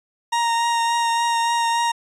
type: tone with vibrato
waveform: 40% pulse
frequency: 932.3 Hz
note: A#5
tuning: in tune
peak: -17 dBFS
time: 0.32-1.92 s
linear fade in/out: 10 ms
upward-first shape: triangle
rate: 3.5 Hz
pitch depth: 17 cents each way
effects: resampled to 22050 Hz